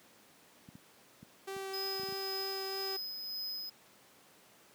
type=clicks; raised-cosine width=5 ms; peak=-32 dBFS; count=8; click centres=0.688 / 0.754 / 1.229 / 1.565 / 1.997 / 2.033 / 2.088 / 2.124 s
type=tone with vibrato; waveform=sawtooth; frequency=387.3 Hz; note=G4; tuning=21 cents flat; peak=-35 dBFS; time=1.47-2.97 s; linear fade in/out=10 ms; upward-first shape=triangle; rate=3.2 Hz; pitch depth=8 cents each way
type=tone with tremolo; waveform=square; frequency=5050 Hz; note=D#8; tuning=25 cents sharp; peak=-37 dBFS; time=1.73-3.7 s; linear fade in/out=10 ms; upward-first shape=sine; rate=1.9 Hz; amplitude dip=35%
effects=pink hiss -61 dBFS RMS until 4.74 s + high-pass 200 Hz 12 dB/octave